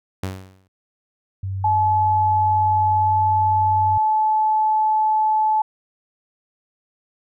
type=tone with exponential decay; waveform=sawtooth; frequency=94.5 Hz; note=F#2; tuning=37 cents sharp; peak=-18 dBFS; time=0.23-0.68 s; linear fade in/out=5 ms; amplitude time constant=97 ms
type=tone; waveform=sine; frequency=96.2 Hz; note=G2; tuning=32 cents flat; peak=-23 dBFS; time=1.43-3.98 s; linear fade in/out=5 ms
type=tone with pitch glide; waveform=sine; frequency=859 to 865 Hz; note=A5 to A5; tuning=-42 to -30 cents; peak=-15 dBFS; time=1.64-5.62 s; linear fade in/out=5 ms; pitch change=+12 cents; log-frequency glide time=2.98-3.14 s
effects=none